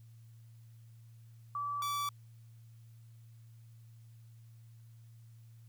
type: tone pair in turn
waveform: sine / 45% pulse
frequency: 1155 / 1155 Hz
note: D6 / D6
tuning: -29 / -29 cents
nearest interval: unison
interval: 0 cents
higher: neither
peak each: -34 / -33 dBFS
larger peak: second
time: 1.55-1.82 / 1.82-2.09 s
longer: neither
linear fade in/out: 2 ms
effects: added 114 Hz sine -53 dBFS peak until 5.68 s + white hiss -73 dBFS RMS until 5.68 s